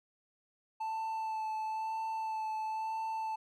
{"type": "tone with vibrato", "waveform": "triangle", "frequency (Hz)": 880, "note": "A5", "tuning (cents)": 0, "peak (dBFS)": -32, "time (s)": [0.8, 3.36], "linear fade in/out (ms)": 10, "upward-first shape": "sine", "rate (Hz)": 1, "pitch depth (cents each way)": 16, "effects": []}